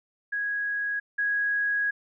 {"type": "tone pair in turn", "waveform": "sine", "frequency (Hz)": [1657, 1657], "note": ["G#6", "G#6"], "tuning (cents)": [-4, -4], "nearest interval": "unison", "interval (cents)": 0, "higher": "neither", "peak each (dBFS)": [-26, -23], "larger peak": "second", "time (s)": [[0.32, 1], [1.18, 1.91]], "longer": "second", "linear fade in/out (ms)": 10, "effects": []}